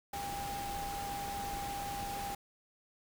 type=tone in noise; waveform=sine; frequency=802 Hz; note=G5; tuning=39 cents sharp; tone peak=-38 dBFS; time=0.13-2.35 s; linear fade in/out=5 ms; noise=pink; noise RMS=-43 dBFS; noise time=0.13-2.35 s; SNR=+2 dB; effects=none